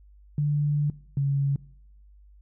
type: tone pair in turn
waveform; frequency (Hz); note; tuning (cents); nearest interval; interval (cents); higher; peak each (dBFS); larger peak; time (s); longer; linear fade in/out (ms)
sine; 146.83 / 139.31; D3 / C#3; 0 / +9; minor second; 91; first; -21; neither; 0.38-0.9 / 1.17-1.56; first; 2
effects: noise-tail reverb RT60 0.7 s tail -21 dB re dry + added 50 Hz sine -50 dBFS peak until 2.41 s